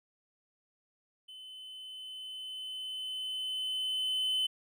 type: tone with level ramp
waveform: triangle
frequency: 3039 Hz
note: F#7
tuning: 46 cents sharp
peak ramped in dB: -45 to -26 dBFS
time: 1.28-4.47 s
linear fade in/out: 10 ms
effects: none